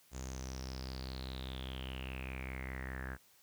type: tone with low-pass filter sweep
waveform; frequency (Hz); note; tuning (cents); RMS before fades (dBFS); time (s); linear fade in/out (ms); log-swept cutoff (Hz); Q
sawtooth; 65; C2; -11; -43; 0.11-3.18; 50; 7100 to 1600; 8.9
effects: white hiss -66 dBFS RMS until 3.42 s